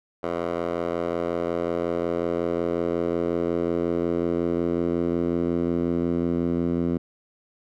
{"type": "tone with band-pass filter sweep", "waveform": "10% pulse", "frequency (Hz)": 85.5, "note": "F2", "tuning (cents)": -36, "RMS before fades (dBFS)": -25, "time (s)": [0.23, 6.98], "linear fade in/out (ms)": 10, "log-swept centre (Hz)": [700, 240], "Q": 1.4, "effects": []}